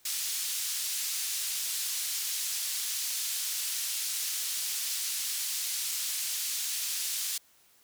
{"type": "band-pass noise", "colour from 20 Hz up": "pink", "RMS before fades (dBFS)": -33, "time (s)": [0.05, 7.38], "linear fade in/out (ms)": 5, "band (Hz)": [4500, 15000], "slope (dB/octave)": 12, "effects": ["white hiss -63 dBFS RMS until 7.83 s"]}